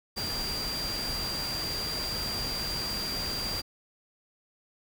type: tone in noise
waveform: sine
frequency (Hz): 4743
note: D8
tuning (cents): +16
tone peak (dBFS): -32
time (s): 0.16-3.62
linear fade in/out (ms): 20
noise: pink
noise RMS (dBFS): -36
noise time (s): 0.16-3.62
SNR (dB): +1
effects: none